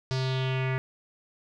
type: tone with low-pass filter sweep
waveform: square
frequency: 130.81 Hz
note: C3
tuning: in tune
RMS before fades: -28 dBFS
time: 0.11-0.78 s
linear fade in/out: 0 ms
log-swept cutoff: 5100 to 2000 Hz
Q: 3.4
effects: none